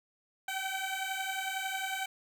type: beating tone pair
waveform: 15% pulse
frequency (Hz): 762 / 773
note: G5 / G5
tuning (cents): -49 / -24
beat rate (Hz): 11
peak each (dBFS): -30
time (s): 0.48-2.06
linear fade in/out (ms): 5
effects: none